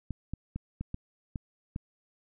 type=clicks; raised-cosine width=5 ms; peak=-22 dBFS; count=7; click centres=0.107 / 0.336 / 0.56 / 0.81 / 0.944 / 1.358 / 1.761 s; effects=none